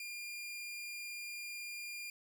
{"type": "tone", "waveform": "sawtooth", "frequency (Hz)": 2406, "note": "D7", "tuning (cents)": 41, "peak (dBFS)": -39, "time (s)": [0, 2.1], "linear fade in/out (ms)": 2, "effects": []}